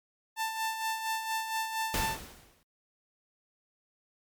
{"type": "tone with tremolo", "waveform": "sawtooth", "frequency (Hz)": 888, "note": "A5", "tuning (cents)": 16, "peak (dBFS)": -25, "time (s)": [0.36, 2.18], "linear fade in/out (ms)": 50, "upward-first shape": "sine", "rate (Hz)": 4.3, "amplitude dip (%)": 55}
{"type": "noise with exponential decay", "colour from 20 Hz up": "pink", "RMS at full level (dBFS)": -29, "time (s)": [1.94, 2.63], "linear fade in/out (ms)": 1, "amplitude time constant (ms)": 150}
{"effects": ["MP3 96 kbps"]}